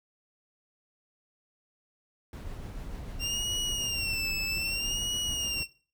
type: noise with tremolo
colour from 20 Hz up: brown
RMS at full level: -38 dBFS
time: 2.33-5.63 s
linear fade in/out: 2 ms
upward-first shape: triangle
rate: 6.8 Hz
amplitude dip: 30%
type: tone with vibrato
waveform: 25% pulse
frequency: 2764 Hz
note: F7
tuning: 19 cents flat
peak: -26 dBFS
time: 3.19-5.67 s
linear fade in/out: 50 ms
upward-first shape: sine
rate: 0.63 Hz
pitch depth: 90 cents each way
effects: noise-tail reverb RT60 0.4 s tail -19 dB re dry